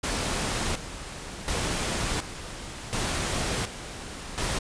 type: noise with tremolo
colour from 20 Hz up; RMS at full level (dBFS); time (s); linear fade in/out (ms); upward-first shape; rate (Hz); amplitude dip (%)
pink; -28; 0.03-4.59; 10; square; 0.69; 70
effects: resampled to 22050 Hz